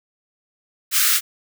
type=high-pass noise; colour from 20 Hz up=white; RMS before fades=-17 dBFS; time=0.91-1.21 s; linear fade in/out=50 ms; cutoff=1200 Hz; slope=96 dB/octave; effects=none